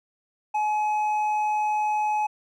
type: tone with hard clipping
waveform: triangle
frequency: 848 Hz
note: G#5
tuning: 36 cents sharp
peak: -23 dBFS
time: 0.54-2.27 s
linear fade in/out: 10 ms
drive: 8 dB
effects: none

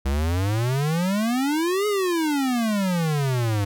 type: exponential two-way sweep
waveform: square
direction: up then down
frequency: 65.41 to 425.5 to 98.4 Hz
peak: -21 dBFS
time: 0.05-3.65 s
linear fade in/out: 10 ms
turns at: 1.87 s
effects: none

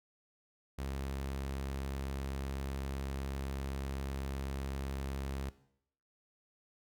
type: tone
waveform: sawtooth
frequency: 67.9 Hz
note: C#2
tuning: 35 cents flat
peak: -33 dBFS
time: 0.78-5.5 s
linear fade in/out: 10 ms
effects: noise-tail reverb RT60 0.7 s tail -17 dB re dry

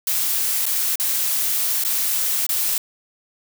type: noise with dropouts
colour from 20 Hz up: blue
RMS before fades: -21 dBFS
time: 0.07-2.78 s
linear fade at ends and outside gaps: 2 ms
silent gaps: 0.656-0.664 / 0.957-0.998 / 1.838-1.848 / 2.466-2.491 s
effects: none

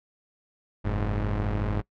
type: tone pair together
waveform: sawtooth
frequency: 45.52 / 104.4 Hz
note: F#1 / G#2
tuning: -28 / +10 cents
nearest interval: octave + major second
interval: 1438 cents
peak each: -24 dBFS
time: 0.84-1.82 s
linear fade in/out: 20 ms
effects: noise-tail reverb RT60 0.1 s tail -22 dB re dry + low-pass 2000 Hz 12 dB/octave

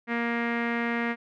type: tone with low-pass filter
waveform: sawtooth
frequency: 234.8 Hz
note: A#3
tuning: 13 cents sharp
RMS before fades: -28 dBFS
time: 0.07-1.16 s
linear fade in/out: 50 ms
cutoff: 2000 Hz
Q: 4.6
effects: none

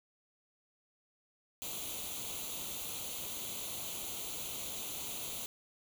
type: noise with comb filter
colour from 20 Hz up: white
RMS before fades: -41 dBFS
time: 1.62-5.46 s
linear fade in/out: 0 ms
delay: 0.29 ms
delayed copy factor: +0.75
effects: none

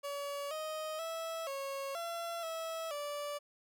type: tone with pitch steps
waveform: 30% pulse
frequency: 568 / 624 / 655 / 549 / 678 / 652 / 582 Hz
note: C#5 / D#5 / E5 / C#5 / E5 / E5 / D5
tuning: +42 / +5 / -11 / -17 / +49 / -19 / -16 cents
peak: -35 dBFS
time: 0.03-3.39 s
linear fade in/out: 20 ms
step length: 480 ms
effects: none

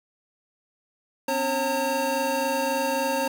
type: tone cluster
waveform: square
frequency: 256.5 / 280.1 / 541 / 911 Hz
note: C4 / C#4 / C#5 / A#5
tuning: -34 / +18 / -42 / -40 cents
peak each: -33 / -35 / -27 / -28 dBFS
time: 1.28-3.28 s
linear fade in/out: 5 ms
effects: none

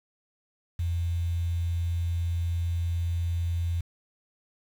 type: tone with quantisation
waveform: sine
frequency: 85.3 Hz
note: F2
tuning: 40 cents flat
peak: -25 dBFS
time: 0.79-3.81 s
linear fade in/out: 5 ms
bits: 8
effects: none

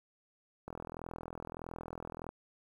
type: click train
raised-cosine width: 1 ms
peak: -28 dBFS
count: 68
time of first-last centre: 0.68-2.291 s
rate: 41.6 Hz
effects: 10-bit

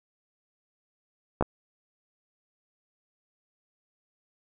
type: clicks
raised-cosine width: 1 ms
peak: -10 dBFS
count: 2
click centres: 1.41 / 1.425 s
effects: none

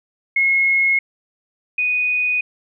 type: tone pair in turn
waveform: sine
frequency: 2167 / 2483 Hz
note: C#7 / D#7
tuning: -40 / -4 cents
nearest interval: major second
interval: 236 cents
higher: second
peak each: -13 / -16 dBFS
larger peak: first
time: 0.36-0.99 / 1.78-2.41 s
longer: neither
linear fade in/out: 5 ms
effects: none

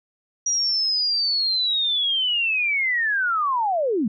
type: linear sweep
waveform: sine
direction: down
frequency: 5780 to 190.8 Hz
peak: -19 dBFS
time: 0.46-4.08 s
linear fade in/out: 5 ms
effects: none

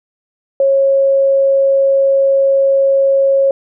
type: tone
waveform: sine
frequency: 546 Hz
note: C#5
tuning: 26 cents flat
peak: -8 dBFS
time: 0.6-3.51 s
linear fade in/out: 2 ms
effects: none

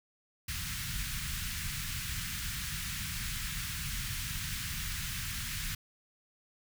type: band-stop noise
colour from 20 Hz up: pink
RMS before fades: -37 dBFS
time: 0.48-5.75 s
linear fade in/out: 5 ms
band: 170 to 1500 Hz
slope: 24 dB/octave
effects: none

